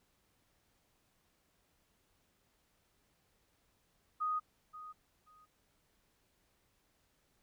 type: tone with echo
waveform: sine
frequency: 1244.5 Hz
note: D#6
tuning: in tune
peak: -32 dBFS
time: 4.2-4.4 s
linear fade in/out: 20 ms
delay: 530 ms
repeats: 2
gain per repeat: -14 dB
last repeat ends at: 5.46 s
effects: pink hiss -75 dBFS RMS until 7.42 s